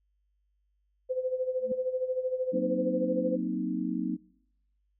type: tone with tremolo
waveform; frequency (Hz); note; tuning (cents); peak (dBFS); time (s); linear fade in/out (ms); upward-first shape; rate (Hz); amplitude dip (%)
sine; 512; C5; -38; -25; 1.09-3.37; 20; sine; 13; 75
type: tone with exponential growth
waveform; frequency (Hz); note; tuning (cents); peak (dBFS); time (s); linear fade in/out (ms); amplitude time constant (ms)
sine; 221.9; A3; +15; -31; 1.59-1.72; 2; 27
type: chord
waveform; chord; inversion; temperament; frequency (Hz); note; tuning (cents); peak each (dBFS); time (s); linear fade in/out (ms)
sine; C half-diminished seventh; second; equal; 185 / 233.1 / 261.6 / 311.1; Gb3 / Bb3 / C4 / Eb4; 0 / 0 / 0 / 0; -34; 2.52-4.17; 20
effects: noise-tail reverb RT60 0.8 s tail -25 dB re dry + added 50 Hz sine -70 dBFS peak until 4.99 s